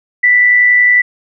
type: tone with amplitude modulation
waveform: sine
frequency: 1975.5 Hz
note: B6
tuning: in tune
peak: -4 dBFS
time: 0.23-1.02 s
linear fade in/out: 10 ms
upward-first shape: sine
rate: 111 Hz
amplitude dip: 35%
effects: none